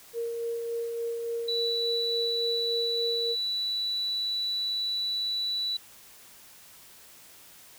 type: tone with tremolo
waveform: sine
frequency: 465.6 Hz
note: A#4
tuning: 2 cents flat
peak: -28 dBFS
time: 0.13-3.36 s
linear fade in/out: 50 ms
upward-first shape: sine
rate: 3.5 Hz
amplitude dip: 30%
type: tone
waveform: sine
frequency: 3951 Hz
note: B7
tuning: in tune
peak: -27 dBFS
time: 1.48-5.77 s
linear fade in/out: 5 ms
effects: white hiss -52 dBFS RMS until 7.78 s